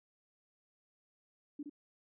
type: tone with echo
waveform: sine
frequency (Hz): 291.6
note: D4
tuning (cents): -12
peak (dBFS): -39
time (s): 1.59-1.63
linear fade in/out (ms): 5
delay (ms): 67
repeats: 1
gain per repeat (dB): -4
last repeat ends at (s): 1.697
effects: none